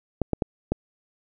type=clicks; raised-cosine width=2 ms; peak=-9 dBFS; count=4; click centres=0.217 / 0.333 / 0.422 / 0.72 s; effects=none